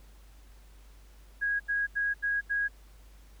sine tone bursts, 1648 Hz, G#6, 14 cents flat, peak -26 dBFS, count 5, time 1.41-2.684 s, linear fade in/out 20 ms, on 190 ms, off 81 ms, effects added 50 Hz sine -51 dBFS peak until 3.4 s + pink hiss -62 dBFS RMS until 3.4 s

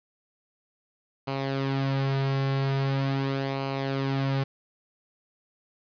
sawtooth tone with flanger, 136.1 Hz, C#3, 31 cents flat, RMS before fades -27 dBFS, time 1.27-4.44 s, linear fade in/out 10 ms, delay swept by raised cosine 0.56 to 4.16 ms, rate 0.42 Hz, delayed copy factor -0.55, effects resampled to 11025 Hz + 8-bit

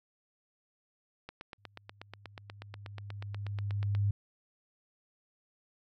click train, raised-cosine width 0.3 ms, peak -27 dBFS, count 23, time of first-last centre 1.29-3.95 s, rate 8.27 Hz
sine tone with exponential growth, 101.3 Hz, G#2, 43 cents flat, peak -25 dBFS, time 1.58-4.11 s, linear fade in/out 5 ms, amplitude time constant 550 ms
effects none

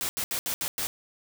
white noise bursts at uneven times, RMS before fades -30 dBFS, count 6, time 0.01-0.09 / 0.17-0.24 / 0.31-0.39 / 0.46-0.54 / 0.61-0.68 / 0.78-0.87 s, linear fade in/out 0 ms, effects none

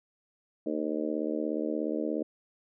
harmonic tone, 76.9 Hz, D#2, 20 cents flat, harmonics 3 / 4 / 5 / 6 / 7 / 8, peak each -36 / -32 / -39 / -36 / -37 / -39 dBFS, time 0.66-2.23 s, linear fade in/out 5 ms, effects none

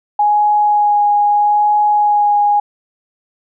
sine tone with vibrato, 830.6 Hz, G#5, in tune, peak -9 dBFS, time 0.19-2.6 s, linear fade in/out 5 ms, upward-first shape sine, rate 0.78 Hz, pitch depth 12 cents each way, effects none

